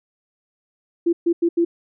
sine tone bursts at uneven times, 340 Hz, F4, 46 cents flat, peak -14 dBFS, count 4, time 1.06-1.13 / 1.26-1.33 / 1.42-1.49 / 1.57-1.65 s, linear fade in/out 10 ms, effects none

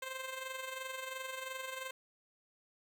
10% pulse tone with amplitude modulation, 523.3 Hz, C5, in tune, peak -30 dBFS, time 0.02-1.91 s, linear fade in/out 5 ms, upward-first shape sine, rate 22.9 Hz, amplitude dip 55%, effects none

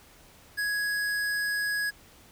sine tone with hard clipping, 1667 Hz, G#6, 6 cents sharp, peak -28 dBFS, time 0.57-1.91 s, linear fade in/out 20 ms, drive 16 dB, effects pink hiss -55 dBFS RMS until 2.31 s

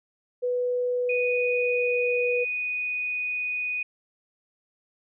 sine tone with pitch glide, 493.9 to 488.5 Hz, B4 to B4, 0 to -19 cents, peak -23 dBFS, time 0.42-2.45 s, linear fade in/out 20 ms, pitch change -19 cents, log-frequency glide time 0.92-1.97 s
sine tone, 2481 Hz, D#7, 6 cents flat, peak -26 dBFS, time 1.09-3.83 s, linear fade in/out 5 ms
effects none

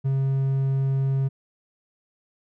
triangle tone, 135.2 Hz, C#3, 43 cents flat, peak -18 dBFS, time 0.04-1.29 s, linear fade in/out 20 ms, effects none

